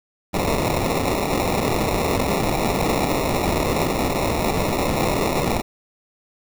white noise with sample-and-hold, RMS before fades -21 dBFS, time 0.33-5.62 s, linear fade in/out 20 ms, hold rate 1575 Hz, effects none

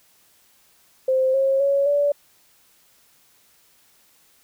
sine tone with pitch steps, 522 / 539.5 / 557.5 / 576.2 Hz, C5 / C#5 / C#5 / D5, -4 / -47 / +10 / -33 cents, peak -16 dBFS, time 1.08-2.12 s, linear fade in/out 5 ms, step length 260 ms, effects white hiss -58 dBFS RMS until 4.43 s

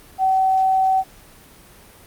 sine tone, 761 Hz, F#5, 48 cents sharp, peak -14 dBFS, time 0.18-1.04 s, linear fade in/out 50 ms, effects pink hiss -46 dBFS RMS until 2.06 s + Opus 32 kbps

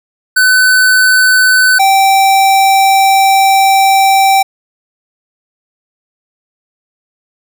square tone pair in turn, 1509 / 778 Hz, F#6 / G5, +34 / -13 cents, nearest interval major seventh, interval 1147 cents, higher first, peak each -6 dBFS, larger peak neither, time 0.36-1.79 / 1.79-4.43 s, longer second, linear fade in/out 10 ms, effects none

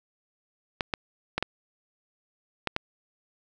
clicks, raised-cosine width 0.3 ms, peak -10 dBFS, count 6, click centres 0.808 / 0.938 / 1.38 / 1.426 / 2.673 / 2.764 s, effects none

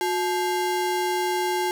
square ring-modulated tone, 612 Hz, D#5, 29 cents flat, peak -20 dBFS, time 0.01-1.71 s, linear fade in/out 0 ms, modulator 250 Hz, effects none

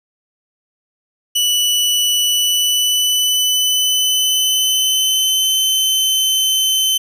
sawtooth tone with pitch glide, 2961 to 3067 Hz, F#7 to G7, +1 to -38 cents, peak -10 dBFS, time 1.35-6.98 s, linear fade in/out 10 ms, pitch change +61 cents, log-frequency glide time 2.23-5.59 s, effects none

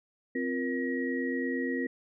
sine tone cluster, 260.6 / 349.3 / 471.6 / 1902 Hz, C4 / F4 / A#4 / A#6, -7 / 0 / +20 / +34 cents, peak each -31 / -36 / -36 / -36 dBFS, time 0.35-1.87 s, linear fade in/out 5 ms, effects none

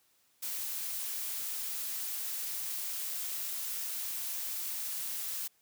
blue noise, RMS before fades -37 dBFS, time 0.42-5.48 s, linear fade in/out 10 ms, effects white hiss -70 dBFS RMS until 5.61 s + high-pass 60 Hz 12 dB/octave

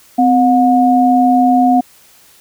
sine tone pair together, 256.7 / 722 Hz, C4 / F#5, -33 / -43 cents, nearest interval octave + tritone, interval 1790 cents, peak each -10 dBFS, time 0.18-1.81 s, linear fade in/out 10 ms, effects white hiss -46 dBFS RMS until 2.4 s

